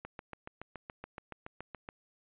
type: click train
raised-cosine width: 0.5 ms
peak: -27 dBFS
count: 14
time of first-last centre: 0.05-1.889 s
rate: 7.07 Hz
effects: resampled to 8000 Hz